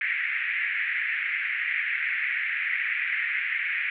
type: band-pass noise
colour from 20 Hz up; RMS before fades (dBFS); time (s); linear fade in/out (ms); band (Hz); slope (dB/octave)
pink; -28; 0.01-3.9; 2; 1800 to 2300; 48
effects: none